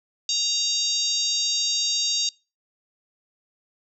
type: harmonic tone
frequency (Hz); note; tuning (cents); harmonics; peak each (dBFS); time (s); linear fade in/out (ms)
934; A#5; +3; 3 / 4 / 5 / 6 / 7 / 8; -35 / -26 / -26 / -32 / -28 / -35; 0.29-2.29; 2
effects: noise-tail reverb RT60 0.3 s tail -25 dB re dry